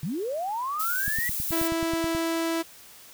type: linear sweep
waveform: sine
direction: up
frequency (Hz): 130 to 1975.5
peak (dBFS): -27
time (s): 0.03-1.29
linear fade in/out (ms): 2
type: noise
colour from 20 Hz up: violet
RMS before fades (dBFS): -30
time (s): 0.79-1.68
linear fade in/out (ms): 10
type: click train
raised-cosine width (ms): 5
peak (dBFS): -23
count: 11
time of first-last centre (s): 1.08-2.15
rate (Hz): 9.35
type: tone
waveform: sawtooth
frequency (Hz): 329.6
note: E4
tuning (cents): 0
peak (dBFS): -21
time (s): 1.51-2.63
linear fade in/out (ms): 20
effects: white hiss -49 dBFS RMS until 3.13 s